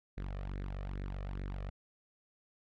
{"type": "tone with flanger", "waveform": "sawtooth", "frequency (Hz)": 47.73, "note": "G1", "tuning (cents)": -45, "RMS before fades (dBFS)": -40, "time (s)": [0.17, 1.7], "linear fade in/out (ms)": 10, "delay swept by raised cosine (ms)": [0.48, 1.68], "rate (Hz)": 2.4, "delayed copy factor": 0.65, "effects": ["low-pass 3000 Hz 12 dB/octave"]}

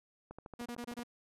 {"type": "click train", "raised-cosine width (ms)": 1, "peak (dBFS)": -33, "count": 10, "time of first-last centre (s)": [0.31, 0.992], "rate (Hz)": 13.2}
{"type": "tone bursts", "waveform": "sawtooth", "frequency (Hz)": 239.6, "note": "A#3", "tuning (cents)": 48, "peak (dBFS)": -36, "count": 5, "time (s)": [0.59, 1.035], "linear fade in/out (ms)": 10, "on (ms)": 69, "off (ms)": 25}
{"effects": ["resampled to 32000 Hz"]}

